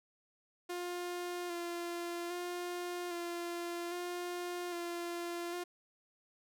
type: tone with vibrato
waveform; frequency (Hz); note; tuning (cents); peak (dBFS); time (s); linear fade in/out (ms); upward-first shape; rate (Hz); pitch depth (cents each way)
sawtooth; 349.2; F4; 0; -34; 0.69-5.64; 10; square; 0.62; 21
effects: none